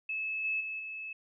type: tone with level steps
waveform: sine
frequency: 2600 Hz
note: E7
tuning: 24 cents flat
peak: -32 / -29 / -35 / -38 dBFS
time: 0.09-1.13 s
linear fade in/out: 5 ms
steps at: 0.44 / 0.6 / 0.79 s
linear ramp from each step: 10 ms
effects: none